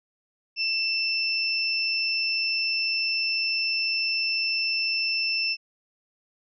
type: tone pair together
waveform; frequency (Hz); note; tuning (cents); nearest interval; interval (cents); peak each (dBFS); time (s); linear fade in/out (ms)
sine; 2666 / 5332; E7 / E8; +19 / +19; octave; 1200; -26; 0.56-5.57; 50
effects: none